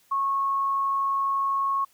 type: tone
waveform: sine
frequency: 1097 Hz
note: C#6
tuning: 18 cents flat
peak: -22 dBFS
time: 0.11-1.85 s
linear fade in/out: 10 ms
effects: white hiss -62 dBFS RMS until 1.93 s